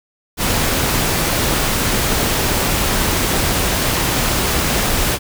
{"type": "noise", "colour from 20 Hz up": "pink", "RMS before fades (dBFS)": -17, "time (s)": [0.37, 5.19], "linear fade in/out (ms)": 50, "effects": []}